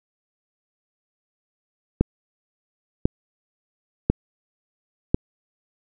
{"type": "click train", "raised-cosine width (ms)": 3, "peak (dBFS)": -3, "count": 4, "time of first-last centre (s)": [2.01, 5.145], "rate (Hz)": 0.957, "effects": []}